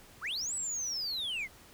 sine linear two-way sweep, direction up then down, 919 to 8000 to 1975 Hz, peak -30 dBFS, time 0.21-1.48 s, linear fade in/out 50 ms, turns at 0.54 s, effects tanh soft clip ceiling -32 dBFS + pink hiss -56 dBFS RMS until 1.73 s

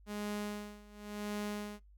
sawtooth tone with tremolo, 207.7 Hz, G#3, in tune, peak -32 dBFS, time 0.06-1.8 s, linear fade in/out 50 ms, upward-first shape sine, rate 0.93 Hz, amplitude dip 90%, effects noise-tail reverb RT60 0.2 s tail -24 dB re dry + added 50 Hz sine -57 dBFS peak until 1.97 s

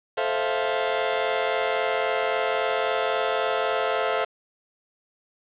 sawtooth chord, F major seventh, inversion first, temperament just, 436.5 / 523.8 / 654.8 / 698.5 Hz, A4 / C5 / E5 / F5, -14 / +2 / -12 / 0 cents, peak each -24 dBFS, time 0.17-4.25 s, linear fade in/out 10 ms, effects resampled to 8000 Hz + 7-bit

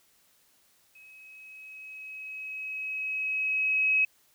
sine tone with level ramp, 2554 Hz, D#7, 45 cents sharp, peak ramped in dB -50 to -20 dBFS, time 0.95-4.05 s, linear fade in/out 5 ms, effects white hiss -65 dBFS RMS until 4.34 s

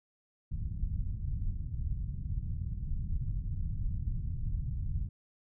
pink low-pass noise, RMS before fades -34 dBFS, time 0.51-5.09 s, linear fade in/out 5 ms, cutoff 140 Hz, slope 24 dB/octave, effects none

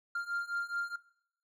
triangle beating tone pair, 1394 / 1398.7 Hz, F6 / F6, -4 / +2 cents, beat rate 4.7 Hz, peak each -36 / -35 dBFS, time 0.15-0.96 s, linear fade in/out 5 ms, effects noise-tail reverb RT60 0.7 s tail -19 dB re dry

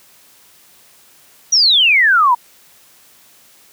sine exponential sweep, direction down, 5900 to 926 Hz, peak -8 dBFS, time 1.52-2.35 s, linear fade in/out 10 ms, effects white hiss -48 dBFS RMS until 3.72 s + high-pass 80 Hz 12 dB/octave

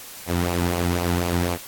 sawtooth tone with flanger, 87.31 Hz, F2, in tune, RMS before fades -23 dBFS, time 0.26-1.58 s, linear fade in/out 50 ms, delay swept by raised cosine 0.55 to 1.85 ms, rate 4 Hz, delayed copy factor -0.6, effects white hiss -39 dBFS RMS until 1.67 s + AAC 64 kbps

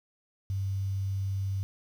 sine tone with quantisation, 97.2 Hz, G2, 14 cents flat, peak -28 dBFS, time 0.5-1.63 s, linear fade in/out 0 ms, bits 9, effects none

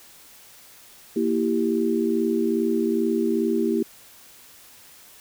sine chord, E diminished, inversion second, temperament equal, 233.1 / 329.6 / 392 Hz, Bb3 / E4 / G4, 0 / 0 / 0 cents, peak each -24 dBFS, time 1.16-3.83 s, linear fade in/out 5 ms, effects white hiss -49 dBFS RMS until 5.2 s

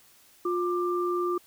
sine tone pair together, 354.3 / 1186 Hz, F4 / D6, +25 / +17 cents, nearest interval octave + major sixth, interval 2092 cents, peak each -26 / -30 dBFS, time 0.45-1.38 s, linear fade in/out 5 ms, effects white hiss -58 dBFS RMS until 1.46 s

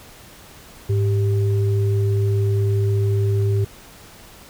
sine tone pair together, 104.25 / 392 Hz, G#2 / G4, +7 / 0 cents, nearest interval octave + major seventh, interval 2293 cents, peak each -16 / -25 dBFS, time 0.89-3.65 s, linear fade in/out 10 ms, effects pink hiss -44 dBFS RMS until 4.49 s

